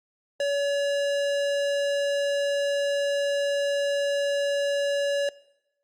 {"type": "tone with hard clipping", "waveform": "sine", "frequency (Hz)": 567, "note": "C#5", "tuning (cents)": 39, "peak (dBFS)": -25, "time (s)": [0.4, 5.29], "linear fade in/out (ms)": 2, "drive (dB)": 18, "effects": ["noise-tail reverb RT60 0.9 s tail -21 dB re dry", "Opus 48 kbps"]}